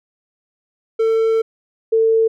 triangle / sine tone pair in turn, 448.1 / 448.1 Hz, A4 / A4, +32 / +32 cents, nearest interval unison, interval 0 cents, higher neither, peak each -11 dBFS, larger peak neither, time 0.99-1.42 / 1.92-2.28 s, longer first, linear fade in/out 10 ms, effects none

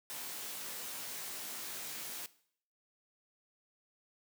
white noise with comb filter, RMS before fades -43 dBFS, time 0.1-2.26 s, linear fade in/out 0 ms, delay 19 ms, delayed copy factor -1, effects noise-tail reverb RT60 0.6 s tail -18 dB re dry + high-pass 150 Hz 12 dB/octave

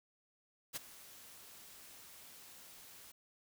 white noise with ADSR envelope, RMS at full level -39 dBFS, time 0.73-3.12 s, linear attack 33 ms, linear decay 17 ms, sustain -17 dB, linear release 9 ms, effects none

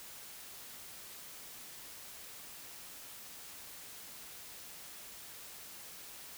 silence, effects white hiss -50 dBFS RMS until 6.37 s

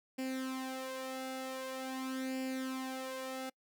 sawtooth tone with flanger, 261.6 Hz, C4, in tune, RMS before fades -40 dBFS, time 0.18-3.5 s, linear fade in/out 10 ms, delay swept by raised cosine 0.4 to 2.4 ms, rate 0.45 Hz, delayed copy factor +0.7, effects noise-tail reverb RT60 0.1 s tail -26 dB re dry

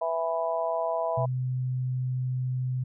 harmonic tone, 164.81 Hz, E3, in tune, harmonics 3 / 4 / 5 / 6, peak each -35 / -27 / -36 / -32 dBFS, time 0.01-1.26 s, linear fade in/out 10 ms
sine tone, 127.6 Hz, C3, 43 cents flat, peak -26 dBFS, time 1.17-2.84 s, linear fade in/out 10 ms
effects none

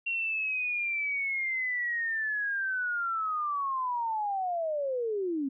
sine linear sweep, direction down, 2751 to 260.1 Hz, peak -28 dBFS, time 0.06-5.49 s, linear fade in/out 10 ms, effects none

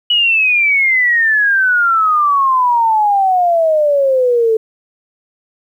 sine exponential sweep, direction down, 2947 to 436.5 Hz, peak -9 dBFS, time 0.1-4.57 s, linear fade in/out 5 ms, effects 8-bit

